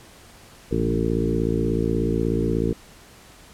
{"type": "harmonic tone with a mistuned harmonic", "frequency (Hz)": 56.5, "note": "A1", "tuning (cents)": 47, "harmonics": [1, 2, 3, 4, 5, 6, 7, 8], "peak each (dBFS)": [-28, -28, -28, -28, -28, -28, -28, -28], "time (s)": [0.71, 2.73], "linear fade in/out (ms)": 5, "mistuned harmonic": 3, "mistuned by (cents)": -27, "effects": ["pink hiss -48 dBFS RMS until 3.53 s", "low-pass 12000 Hz 12 dB/octave"]}